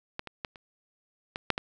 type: clicks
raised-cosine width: 0.3 ms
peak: -17 / -23 / -17 / -30 / -17 / -6 / -14 dBFS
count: 7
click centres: 0.194 / 0.273 / 0.448 / 0.558 / 1.359 / 1.503 / 1.579 s
effects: none